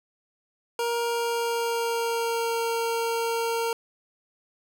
25% pulse tone with pitch glide, 470 to 460.9 Hz, A#4 to A#4, +14 to -20 cents, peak -21 dBFS, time 0.79-3.73 s, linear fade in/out 2 ms, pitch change -34 cents, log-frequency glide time 0.97-2.61 s, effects none

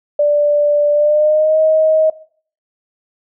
sine tone with pitch glide, 587.3 to 629.5 Hz, D5 to D#5, 0 to +20 cents, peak -9 dBFS, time 0.19-2.1 s, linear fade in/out 5 ms, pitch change +120 cents, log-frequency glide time 0.92-1.59 s, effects noise-tail reverb RT60 0.5 s tail -19 dB re dry

